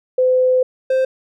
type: tone pair in turn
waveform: sine / triangle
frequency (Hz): 510 / 522.5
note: C5 / C5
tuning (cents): -44 / -2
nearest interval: unison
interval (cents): 42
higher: second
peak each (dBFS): -11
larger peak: neither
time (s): 0.18-0.63 / 0.9-1.05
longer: first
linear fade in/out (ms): 5
effects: none